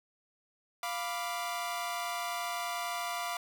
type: chord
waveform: sawtooth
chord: B diminished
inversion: second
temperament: equal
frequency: 698.5 / 987.8 / 1174.7 Hz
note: F5 / B5 / D6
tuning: 0 / 0 / 0 cents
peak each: -33 / -36 / -35 dBFS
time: 0.83-3.37 s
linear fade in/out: 2 ms
effects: none